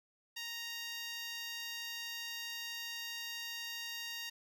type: tone with high-pass filter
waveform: 10% pulse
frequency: 932.3 Hz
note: A#5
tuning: in tune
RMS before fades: -43 dBFS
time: 0.36-4.3 s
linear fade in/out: 10 ms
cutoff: 1900 Hz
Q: 0.97
effects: none